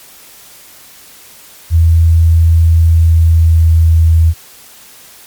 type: tone with pitch glide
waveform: sine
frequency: 82.41 to 81.51 Hz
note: E2 to E2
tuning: 0 to -19 cents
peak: -4 dBFS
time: 1.7-4.34 s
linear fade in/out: 50 ms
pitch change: -19 cents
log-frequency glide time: 2.76-3.94 s
effects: white hiss -38 dBFS RMS until 5.26 s + MP3 96 kbps